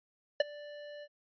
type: tone with ADSR envelope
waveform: square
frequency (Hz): 587.3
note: D5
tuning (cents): 0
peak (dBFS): -21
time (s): 0.4-1.08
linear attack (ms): 4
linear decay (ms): 19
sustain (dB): -24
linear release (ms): 52
effects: resampled to 11025 Hz